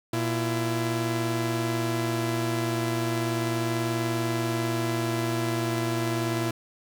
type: tone pair together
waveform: sawtooth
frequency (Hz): 118.65 / 335.6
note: A#2 / E4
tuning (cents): +31 / +31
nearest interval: octave + tritone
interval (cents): 1800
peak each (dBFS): -24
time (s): 0.13-6.51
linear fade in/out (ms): 5
effects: 10-bit